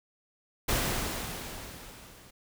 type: noise with level ramp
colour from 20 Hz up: pink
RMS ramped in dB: -27 to -54 dBFS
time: 0.68-2.31 s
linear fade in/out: 10 ms
effects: none